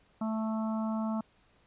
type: harmonic tone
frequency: 220 Hz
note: A3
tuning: in tune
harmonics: 1 / 3 / 4 / 5 / 6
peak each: -30 / -40 / -42 / -44 / -46 dBFS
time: 0.21-1.21 s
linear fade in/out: 5 ms
effects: pink hiss -66 dBFS RMS until 1.66 s + resampled to 8000 Hz